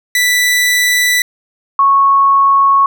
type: tone pair in turn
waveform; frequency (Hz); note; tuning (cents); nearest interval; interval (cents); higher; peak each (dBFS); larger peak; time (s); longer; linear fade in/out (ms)
sawtooth / sine; 1975.5 / 1103; B6 / C#6; 0 / -9; minor seventh; 1009; first; -6; neither; 0.15-1.22 / 1.79-2.86; neither; 2
effects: none